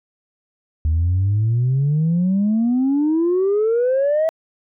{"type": "exponential sweep", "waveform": "sine", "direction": "up", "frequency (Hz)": [76, 654], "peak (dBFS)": -13, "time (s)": [0.85, 4.29], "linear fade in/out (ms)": 0, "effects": ["tanh soft clip ceiling -12 dBFS"]}